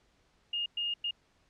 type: tone bursts at uneven times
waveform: sine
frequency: 2841 Hz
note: F7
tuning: 29 cents sharp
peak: -30 dBFS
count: 3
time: 0.53-0.66 / 0.77-0.94 / 1.04-1.11 s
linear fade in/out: 5 ms
effects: pink hiss -69 dBFS RMS until 1.49 s + low-pass 6000 Hz 12 dB/octave